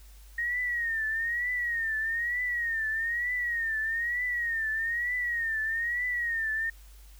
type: tone with vibrato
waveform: sine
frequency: 1864.7 Hz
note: A#6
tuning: in tune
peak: -27 dBFS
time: 0.38-6.7 s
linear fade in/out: 5 ms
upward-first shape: triangle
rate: 1.1 Hz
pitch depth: 120 cents each way
effects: added 50 Hz sine -48 dBFS peak until 7.19 s + white hiss -59 dBFS RMS until 7.19 s